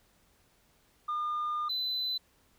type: tone pair in turn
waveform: sine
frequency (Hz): 1211 / 4017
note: D#6 / B7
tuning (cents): -47 / +29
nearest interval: octave + major sixth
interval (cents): 2076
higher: second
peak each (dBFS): -28 / -28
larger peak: neither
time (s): 1.08-1.69 / 1.69-2.18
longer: first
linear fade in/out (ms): 10
effects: tanh soft clip ceiling -28 dBFS + pink hiss -67 dBFS RMS until 2.58 s